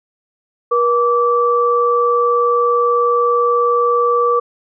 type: tone pair together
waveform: sine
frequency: 480 / 1161.6 Hz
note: B4 / D6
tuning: -49 / -19 cents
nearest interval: octave + minor third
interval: 1530 cents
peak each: -14 dBFS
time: 0.71-4.4 s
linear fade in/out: 10 ms
effects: none